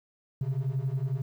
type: beating tone pair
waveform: triangle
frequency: 127.8 / 138.8 Hz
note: C3 / C#3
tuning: -40 / +3 cents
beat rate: 11 Hz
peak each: -27 dBFS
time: 0.41-1.22 s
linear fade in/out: 5 ms
effects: tanh soft clip ceiling -22 dBFS + 10-bit